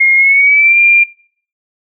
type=tone with pitch glide; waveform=sine; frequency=2141 to 2389 Hz; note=C7 to D7; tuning=+39 to +29 cents; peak=-5 dBFS; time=0-1.04 s; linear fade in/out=10 ms; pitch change=+190 cents; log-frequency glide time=0.16-0.78 s; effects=noise-tail reverb RT60 0.5 s tail -20 dB re dry